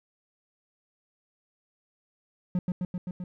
triangle tone with echo, 180 Hz, F#3, 47 cents flat, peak -21 dBFS, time 2.55-2.59 s, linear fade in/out 2 ms, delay 130 ms, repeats 5, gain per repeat -2 dB, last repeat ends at 3.24 s, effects none

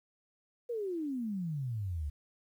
sine exponential sweep, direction down, 492.3 to 69.3 Hz, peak -33 dBFS, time 0.69-2.1 s, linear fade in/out 10 ms, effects 11-bit

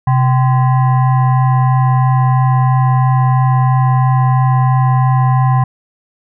sine tone with frequency modulation, 130 Hz, C3, 11 cents flat, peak -8 dBFS, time 0.07-5.64 s, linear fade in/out 5 ms, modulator 903 Hz, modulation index 0.61, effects none

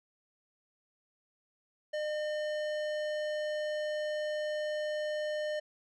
sine tone with tanh clipping, 606 Hz, D#5, 46 cents flat, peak -34 dBFS, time 1.93-5.6 s, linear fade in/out 10 ms, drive 16 dB, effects none

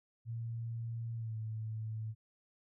sine tone with pitch glide, 115.4 to 110 Hz, A#2 to A2, -17 to 0 cents, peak -37 dBFS, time 0.25-2.15 s, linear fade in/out 50 ms, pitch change -83 cents, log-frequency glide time 1.15-1.36 s, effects none

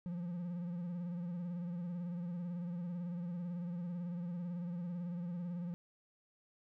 triangle tone with vibrato, 174.61 Hz, F3, in tune, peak -36 dBFS, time 0.06-5.74 s, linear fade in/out 0 ms, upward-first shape sine, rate 18 Hz, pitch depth 58 cents each way, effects none

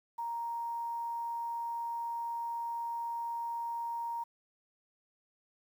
sine tone with quantisation, 934 Hz, A#5, 3 cents sharp, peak -34 dBFS, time 0.18-4.24 s, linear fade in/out 10 ms, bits 10, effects none

